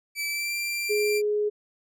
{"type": "tone with pitch glide", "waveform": "sawtooth", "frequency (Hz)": [2313, 2364], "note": ["D7", "D7"], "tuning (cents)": [-27, 11], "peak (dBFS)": -24, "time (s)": [0.15, 1.22], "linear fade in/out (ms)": 50, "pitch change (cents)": 38, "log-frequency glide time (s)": [0.28, 0.54]}
{"type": "tone", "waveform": "sine", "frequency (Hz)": 418.4, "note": "G#4", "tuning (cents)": 13, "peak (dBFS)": -22, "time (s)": [0.89, 1.5], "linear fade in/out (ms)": 20}
{"effects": []}